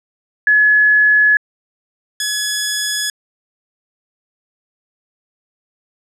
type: tone pair in turn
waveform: sine / 10% pulse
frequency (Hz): 1700 / 1692.8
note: G#6 / G#6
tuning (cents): +40 / +33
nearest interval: unison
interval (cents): 7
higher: first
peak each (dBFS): -8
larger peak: neither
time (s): 0.47-1.37 / 2.2-3.1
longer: neither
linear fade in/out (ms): 2
effects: low-pass 11000 Hz 12 dB/octave